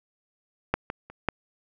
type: clicks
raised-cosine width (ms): 0.5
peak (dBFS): -7 / -16 / -28 / -8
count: 4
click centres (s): 0.74 / 0.901 / 1.1 / 1.287
effects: none